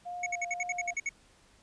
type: tone with vibrato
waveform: sine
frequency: 704 Hz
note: F5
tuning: 14 cents sharp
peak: -36 dBFS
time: 0.05-0.94 s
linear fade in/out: 20 ms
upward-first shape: sine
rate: 2 Hz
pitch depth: 18 cents each way
type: tone bursts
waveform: square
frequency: 2217 Hz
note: C#7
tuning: in tune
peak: -30 dBFS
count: 10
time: 0.23-1.092 s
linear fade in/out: 5 ms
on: 34 ms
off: 58 ms
effects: pink hiss -62 dBFS RMS until 1.62 s + resampled to 22050 Hz